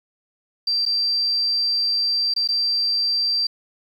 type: tone with dropouts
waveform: sine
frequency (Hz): 4699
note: D8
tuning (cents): 0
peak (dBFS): -18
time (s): 0.67-3.47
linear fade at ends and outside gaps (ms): 5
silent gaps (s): 0.854-0.861 / 2.339-2.362 / 2.476-2.487
effects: 8-bit